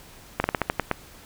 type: slowing click train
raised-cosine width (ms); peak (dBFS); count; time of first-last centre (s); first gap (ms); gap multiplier
0.5; -6; 8; 0.4-0.913; 41; 1.19
effects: pink hiss -48 dBFS RMS until 1.25 s